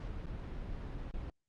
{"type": "noise with dropouts", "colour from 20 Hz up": "brown", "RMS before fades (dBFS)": -41, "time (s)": [0, 1.3], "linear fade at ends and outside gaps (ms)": 2, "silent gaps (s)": [[0.259, 0.266], [1.113, 1.139]], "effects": ["low-pass 4000 Hz 12 dB/octave", "Opus 48 kbps"]}